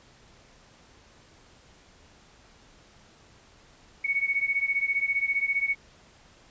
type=beating tone pair; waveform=sine; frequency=2219 / 2234 Hz; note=C#7 / C#7; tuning=+1 / +13 cents; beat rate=15 Hz; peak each=-26 / -28 dBFS; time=4.04-5.75 s; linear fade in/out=10 ms; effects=pink hiss -56 dBFS RMS until 6.5 s + resampled to 16000 Hz